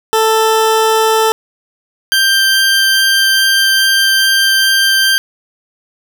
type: tone pair in turn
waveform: 20% pulse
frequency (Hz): 441.8 / 1574.4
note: A4 / G6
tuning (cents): +7 / +7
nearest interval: octave + minor seventh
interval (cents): 2200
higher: second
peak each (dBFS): -4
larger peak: neither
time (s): 0.13-1.32 / 2.12-5.18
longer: second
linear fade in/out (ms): 0
effects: none